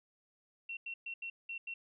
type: tone bursts at uneven times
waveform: sine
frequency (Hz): 2722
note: F7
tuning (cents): -45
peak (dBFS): -39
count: 6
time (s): 0.69-0.77 / 0.86-0.94 / 1.06-1.14 / 1.22-1.3 / 1.49-1.58 / 1.67-1.74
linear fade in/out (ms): 5
effects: none